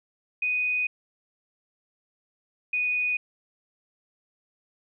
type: tone pair in turn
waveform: sine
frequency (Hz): 2489 / 2478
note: D#7 / D#7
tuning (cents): 0 / -8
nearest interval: unison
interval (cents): 8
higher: first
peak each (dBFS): -23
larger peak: neither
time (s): 0.42-0.87 / 2.73-3.17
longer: first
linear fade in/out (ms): 5
effects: none